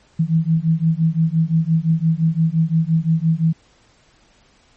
sine beating tone pair, 159.4 / 165.2 Hz, D#3 / E3, +42 / +4 cents, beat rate 5.8 Hz, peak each -17 dBFS, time 0.19-3.53 s, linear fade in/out 10 ms, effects pink hiss -55 dBFS RMS until 4.76 s + MP3 32 kbps

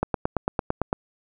click train, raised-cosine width 1 ms, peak -8 dBFS, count 9, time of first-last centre 0.03-0.929 s, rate 8.9 Hz, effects none

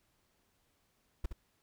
brown noise with echo, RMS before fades -31 dBFS, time 1.24-1.26 s, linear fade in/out 5 ms, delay 68 ms, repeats 1, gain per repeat -7 dB, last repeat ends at 1.328 s, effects pink hiss -75 dBFS RMS until 1.62 s

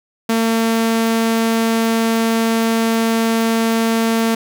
sawtooth tone, 226.6 Hz, A#3, 49 cents flat, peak -10 dBFS, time 0.29-4.35 s, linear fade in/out 5 ms, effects none

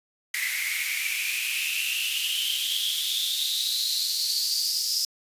white noise with high-pass filter sweep, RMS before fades -27 dBFS, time 0.34-5.05 s, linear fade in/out 2 ms, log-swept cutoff 2000 to 5100 Hz, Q 9.4, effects resampled to 32000 Hz

